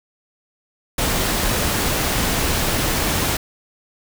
pink noise, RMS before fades -20 dBFS, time 0.98-3.37 s, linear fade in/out 5 ms, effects none

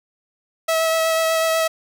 sawtooth tone with vibrato, 648 Hz, E5, 30 cents flat, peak -13 dBFS, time 0.68-1.68 s, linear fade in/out 10 ms, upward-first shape sine, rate 8.1 Hz, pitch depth 12 cents each way, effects none

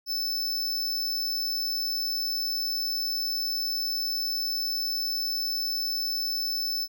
square tone, 5270 Hz, E8, 1 cent flat, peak -27 dBFS, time 0.06-6.88 s, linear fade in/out 50 ms, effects none

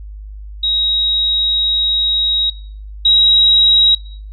sine tone pair in turn, 3804 / 3830 Hz, A#7 / A#7, +34 / +46 cents, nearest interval unison, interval 12 cents, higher second, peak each -13 / -7 dBFS, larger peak second, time 0.63-2.5 / 3.05-3.95 s, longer first, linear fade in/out 5 ms, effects noise-tail reverb RT60 0.6 s tail -22 dB re dry + added 51 Hz sine -28 dBFS peak until 4.32 s

